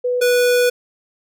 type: tone pair in turn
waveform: sine / square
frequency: 494.2 / 490.8 Hz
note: B4 / B4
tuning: +1 / -11 cents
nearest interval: unison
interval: 12 cents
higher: first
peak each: -16 / -13 dBFS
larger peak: second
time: 0.04-0.21 / 0.21-0.7 s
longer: second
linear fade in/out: 10 ms
effects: none